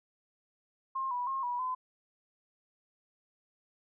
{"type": "tone with pitch steps", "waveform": "sine", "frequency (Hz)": [1064, 980, 1072, 973, 1019], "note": ["C6", "B5", "C6", "B5", "C6"], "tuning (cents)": [29, -14, 42, -26, -46], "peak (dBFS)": -31, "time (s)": [0.95, 1.75], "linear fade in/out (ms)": 10, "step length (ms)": 160, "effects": []}